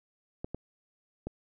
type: clicks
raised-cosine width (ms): 2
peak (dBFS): -22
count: 3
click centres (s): 0.445 / 0.546 / 1.27
effects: none